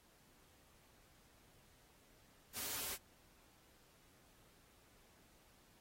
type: noise with comb filter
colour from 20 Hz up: white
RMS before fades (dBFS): -43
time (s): 2.53-2.98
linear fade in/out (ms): 50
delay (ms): 6.1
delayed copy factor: -0.65
effects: pink hiss -69 dBFS RMS until 5.8 s + AAC 48 kbps